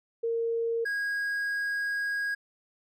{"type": "tone pair in turn", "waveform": ["sine", "triangle"], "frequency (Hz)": [460.8, 1642.1], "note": ["A#4", "G#6"], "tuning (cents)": [-20, -20], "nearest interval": "octave + minor seventh", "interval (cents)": 2200, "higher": "second", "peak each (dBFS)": -26, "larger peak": "neither", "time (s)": [[0.23, 0.85], [0.85, 2.35]], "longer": "second", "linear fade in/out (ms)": 10, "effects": []}